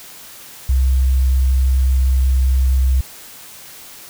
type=tone; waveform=sine; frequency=65.1 Hz; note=C2; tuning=8 cents flat; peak=-11 dBFS; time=0.69-3.01 s; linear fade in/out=5 ms; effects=white hiss -38 dBFS RMS until 4.09 s